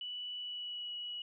sine tone with pitch glide, 2960 to 2926 Hz, F#7 to F#7, 0 to -20 cents, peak -39 dBFS, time 0.01-1.22 s, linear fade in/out 2 ms, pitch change -20 cents, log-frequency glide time 0.36-0.9 s, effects none

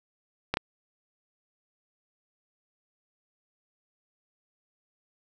clicks, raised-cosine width 0.3 ms, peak -10 dBFS, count 2, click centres 0.54 / 0.571 s, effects none

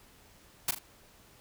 white noise with echo, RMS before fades -28 dBFS, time 0.68-0.71 s, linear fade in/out 5 ms, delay 39 ms, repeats 2, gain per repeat -8 dB, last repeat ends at 0.788 s, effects pink hiss -59 dBFS RMS until 1.4 s

